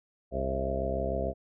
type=harmonic tone with a mistuned harmonic; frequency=66.7 Hz; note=C2; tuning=34 cents sharp; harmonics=1 / 2 / 3 / 4 / 5 / 6 / 7 / 8 / 9 / 10; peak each=-34 / -40 / -39 / -41 / -45 / -37 / -41 / -35 / -40 / -34 dBFS; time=0.31-1.34 s; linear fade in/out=50 ms; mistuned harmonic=9; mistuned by=+50 cents; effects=none